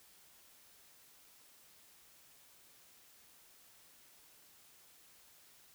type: silence
effects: white hiss -63 dBFS RMS until 5.74 s